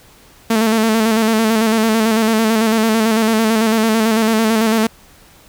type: tone with vibrato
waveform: sawtooth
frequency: 221.9 Hz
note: A3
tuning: 15 cents sharp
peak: -8 dBFS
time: 0.5-4.87 s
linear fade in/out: 5 ms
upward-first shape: square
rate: 9 Hz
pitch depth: 39 cents each way
effects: pink hiss -46 dBFS RMS until 5.48 s